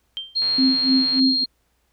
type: tone with exponential decay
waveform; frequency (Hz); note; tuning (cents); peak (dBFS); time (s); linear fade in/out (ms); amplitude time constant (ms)
sine; 3150; G7; +8; -23; 0.17-0.42; 0; 54
type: tone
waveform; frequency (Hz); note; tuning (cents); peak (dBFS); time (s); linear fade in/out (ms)
sine; 4228; C8; +17; -18; 0.35-1.46; 20
type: click train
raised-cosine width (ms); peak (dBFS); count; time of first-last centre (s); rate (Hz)
0.3; -23; 104; 0.42-1.194; 133
type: tone with tremolo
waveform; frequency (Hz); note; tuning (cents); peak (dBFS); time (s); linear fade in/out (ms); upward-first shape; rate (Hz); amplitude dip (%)
sine; 262.5; C4; +6; -14; 0.58-1.44; 5; sine; 3.4; 95
effects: added 60 Hz sine -68 dBFS peak until 1.92 s + pink hiss -68 dBFS RMS until 1.92 s